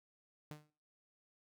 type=tone with exponential decay; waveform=sawtooth; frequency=150.8 Hz; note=D3; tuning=46 cents sharp; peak=-39 dBFS; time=0.51-0.7 s; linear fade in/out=0 ms; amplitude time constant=41 ms; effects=noise-tail reverb RT60 0.4 s tail -20 dB re dry